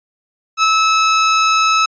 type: tone with ADSR envelope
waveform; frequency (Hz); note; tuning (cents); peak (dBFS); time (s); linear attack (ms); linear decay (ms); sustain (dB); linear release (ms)
sawtooth; 1300; E6; -24; -5; 0.57-1.86; 60; 21; -2; 8
effects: resampled to 16000 Hz